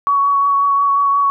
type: tone with vibrato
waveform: sine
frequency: 1122 Hz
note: C#6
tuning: 21 cents sharp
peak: -11 dBFS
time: 0.07-1.3 s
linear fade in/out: 0 ms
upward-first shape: triangle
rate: 5.6 Hz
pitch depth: 17 cents each way
effects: none